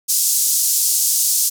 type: band-pass noise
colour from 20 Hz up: pink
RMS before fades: -17 dBFS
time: 0.08-1.5 s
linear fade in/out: 20 ms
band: 5700 to 15000 Hz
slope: 24 dB/octave
effects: none